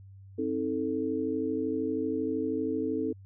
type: chord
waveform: sine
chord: A diminished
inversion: first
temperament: just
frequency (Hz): 264 / 316.8 / 440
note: C4 / Eb4 / A4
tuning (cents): +16 / +31 / 0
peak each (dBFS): -32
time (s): 0.38-3.13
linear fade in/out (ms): 10
effects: added 97 Hz sine -47 dBFS peak until 3.25 s